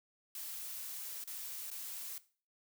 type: noise with dropouts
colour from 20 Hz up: blue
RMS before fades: -44 dBFS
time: 0.35-2.18 s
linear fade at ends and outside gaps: 2 ms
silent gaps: 1.24-1.274 / 1.703-1.713 s
effects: noise-tail reverb RT60 0.4 s tail -17 dB re dry